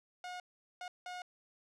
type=tone bursts at uneven times; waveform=sawtooth; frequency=722 Hz; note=F#5; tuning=43 cents flat; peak=-38 dBFS; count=3; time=0.24-0.4 / 0.81-0.88 / 1.06-1.22 s; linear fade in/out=2 ms; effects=low-pass 6000 Hz 12 dB/octave